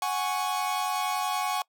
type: chord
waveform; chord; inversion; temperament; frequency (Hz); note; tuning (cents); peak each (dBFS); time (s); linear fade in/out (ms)
45% pulse; F# suspended second; none; equal; 740 / 830.6 / 1108.7; F#5 / G#5 / C#6; 0 / 0 / 0; -31; 0.02-1.62; 2
effects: noise-tail reverb RT60 0.1 s tail -24 dB re dry